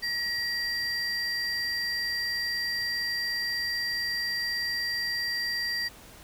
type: tone pair together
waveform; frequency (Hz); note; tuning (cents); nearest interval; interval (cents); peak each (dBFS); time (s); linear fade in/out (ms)
triangle; 1902 / 4719; A#6 / D8; +34 / +7; octave + major third; 1573; -28; 0.02-5.89; 20
effects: tanh soft clip ceiling -22 dBFS + pink hiss -50 dBFS RMS until 6.23 s